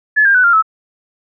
sine tone with pitch steps, 1716 / 1601.1 / 1493.9 / 1393.8 / 1300.5 Hz, A6 / G6 / F#6 / F6 / E6, -44 / +36 / +16 / -4 / -24 cents, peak -7 dBFS, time 0.16-0.625 s, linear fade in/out 20 ms, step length 93 ms, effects none

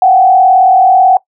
sine tone with frequency modulation, 750 Hz, F#5, 23 cents sharp, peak -3 dBFS, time 0.02-1.17 s, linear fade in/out 2 ms, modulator 38.4 Hz, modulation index 0.77, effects noise-tail reverb RT60 0.1 s tail -21 dB re dry

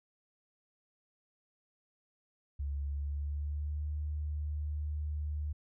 sine tone with pitch glide, 70.7 to 74.9 Hz, C#2 to D2, +35 to +35 cents, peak -33 dBFS, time 2.59-5.53 s, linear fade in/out 10 ms, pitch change +100 cents, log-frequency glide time 2.82-3.84 s, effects none

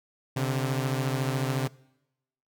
sawtooth beating tone pair, 130.81 / 144.81 Hz, C3 / D3, 0 / -24 cents, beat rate 14 Hz, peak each -23 / -27 dBFS, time 0.36-1.68 s, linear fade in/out 10 ms, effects noise-tail reverb RT60 0.9 s tail -23 dB re dry

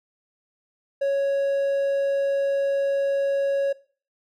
triangle tone, 554.4 Hz, C#5, in tune, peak -18 dBFS, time 1.01-3.73 s, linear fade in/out 10 ms, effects noise-tail reverb RT60 0.4 s tail -19 dB re dry

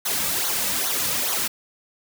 white noise with flanger, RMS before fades -24 dBFS, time 0.05-1.48 s, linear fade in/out 10 ms, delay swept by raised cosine 0.38 to 2.88 ms, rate 2.4 Hz, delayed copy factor -0.7, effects none

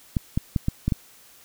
clicks, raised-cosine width 5 ms, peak -9 dBFS, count 6, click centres 0.168 / 0.375 / 0.562 / 0.684 / 0.88 / 0.922 s, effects white hiss -52 dBFS RMS until 1.44 s

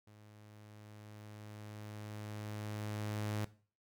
sawtooth tone with level ramp, 105.7 Hz, G#2, 31 cents sharp, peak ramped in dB -54 to -31 dBFS, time 0.07-3.45 s, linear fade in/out 5 ms, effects noise-tail reverb RT60 0.4 s tail -17 dB re dry

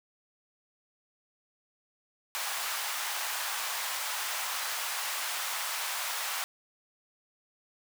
pink high-pass noise, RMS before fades -34 dBFS, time 2.35-6.44 s, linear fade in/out 0 ms, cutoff 810 Hz, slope 24 dB/octave, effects none

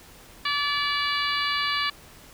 harmonic tone, 577 Hz, D5, 31 cents flat, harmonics 2 / 3 / 4 / 5 / 6 / 7 / 8, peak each -28 / -30 / -31 / -32 / -33 / -33 / -34 dBFS, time 0.45-1.9 s, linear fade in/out 5 ms, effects pink hiss -49 dBFS RMS until 2.33 s

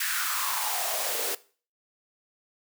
white noise with high-pass filter sweep, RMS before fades -29 dBFS, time 0-1.35 s, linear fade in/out 5 ms, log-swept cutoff 1700 to 420 Hz, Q 4.6, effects noise-tail reverb RT60 0.4 s tail -19 dB re dry

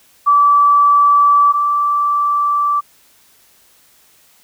sine tone pair in turn, 1156 / 1164.7 Hz, D6 / D6, -28 / -15 cents, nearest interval unison, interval 13 cents, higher second, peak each -7 / -12 dBFS, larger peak first, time 0.26-1.53 / 1.53-2.81 s, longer second, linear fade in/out 20 ms, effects white hiss -51 dBFS RMS until 4.43 s

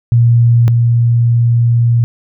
sine tone pair in turn, 118.1 / 118.1 Hz, A#2 / A#2, +23 / +23 cents, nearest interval unison, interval 0 cents, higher neither, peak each -5 / -7 dBFS, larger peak first, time 0.12-0.68 / 0.68-2.04 s, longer second, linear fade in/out 0 ms, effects none

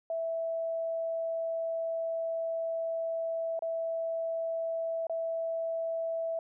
sine tone with dropouts, 658 Hz, E5, 3 cents flat, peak -30 dBFS, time 0.1-6.39 s, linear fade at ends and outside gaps 2 ms, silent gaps 3.592-3.622 / 5.069-5.096 s, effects none

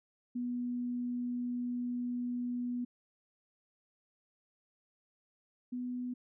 sine tone pair in turn, 244.5 / 247.9 Hz, B3 / B3, -17 / +7 cents, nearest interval unison, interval 24 cents, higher second, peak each -33 / -35 dBFS, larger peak first, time 0.35-2.85 / 5.72-6.14 s, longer first, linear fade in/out 10 ms, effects none

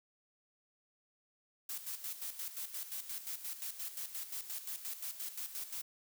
blue noise with tremolo, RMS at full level -41 dBFS, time 1.69-5.82 s, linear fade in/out 5 ms, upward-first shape square, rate 5.7 Hz, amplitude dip 65%, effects none

